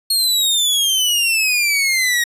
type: exponential sweep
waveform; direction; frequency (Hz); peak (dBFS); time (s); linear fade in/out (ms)
sawtooth; down; 4316 to 1879; -11; 0.1-2.24; 5
effects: resampled to 32000 Hz